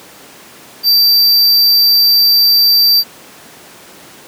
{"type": "tone", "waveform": "square", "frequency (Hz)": 4672, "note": "D8", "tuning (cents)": -10, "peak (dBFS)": -7, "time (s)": [0.83, 3.04], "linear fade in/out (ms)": 50, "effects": ["pink hiss -37 dBFS RMS until 4.27 s", "high-pass 200 Hz 12 dB/octave"]}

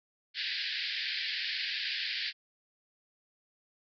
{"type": "band-pass noise", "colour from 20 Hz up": "white", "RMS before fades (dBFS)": -35, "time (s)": [0.34, 2.33], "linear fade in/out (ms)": 50, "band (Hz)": [1600, 4900], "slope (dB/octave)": 96, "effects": []}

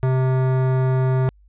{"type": "tone with hard clipping", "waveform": "sine", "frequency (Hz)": 130.1, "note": "C3", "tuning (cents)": -9, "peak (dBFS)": -18, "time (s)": [0.03, 1.29], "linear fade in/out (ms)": 0, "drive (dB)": 17, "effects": ["added 50 Hz sine -49 dBFS peak until 1.48 s", "resampled to 8000 Hz"]}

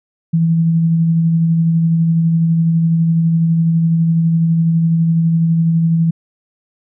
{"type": "tone with tremolo", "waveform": "sine", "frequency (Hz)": 164.81, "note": "E3", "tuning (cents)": 0, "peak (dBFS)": -9, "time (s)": [0.33, 6.11], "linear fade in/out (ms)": 10, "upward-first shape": "sine", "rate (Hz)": 12, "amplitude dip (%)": 25, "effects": []}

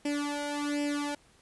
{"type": "tone with flanger", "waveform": "sawtooth", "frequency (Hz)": 290.8, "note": "D4", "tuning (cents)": -17, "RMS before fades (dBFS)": -32, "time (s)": [0.05, 1.15], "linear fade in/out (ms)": 5, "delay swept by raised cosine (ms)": [0.38, 1.36], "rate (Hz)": 1.3, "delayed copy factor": 0.9, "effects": ["pink hiss -62 dBFS RMS until 1.41 s", "resampled to 24000 Hz"]}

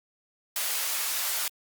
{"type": "high-pass noise", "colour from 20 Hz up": "white", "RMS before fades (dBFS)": -29, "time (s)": [0.56, 1.48], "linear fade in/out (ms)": 2, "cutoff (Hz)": 730, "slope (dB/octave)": 12, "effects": ["Opus 48 kbps"]}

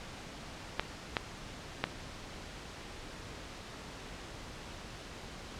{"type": "clicks", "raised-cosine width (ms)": 0.3, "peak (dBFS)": -12, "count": 3, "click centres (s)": [0.796, 1.168, 1.84], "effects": ["pink hiss -46 dBFS RMS until 5.59 s", "low-pass 6000 Hz 12 dB/octave"]}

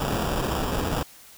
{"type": "noise with sample-and-hold", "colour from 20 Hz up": "pink", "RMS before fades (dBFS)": -26, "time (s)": [0, 1.03], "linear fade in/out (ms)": 5, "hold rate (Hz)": 2100, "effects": ["white hiss -49 dBFS RMS until 1.37 s"]}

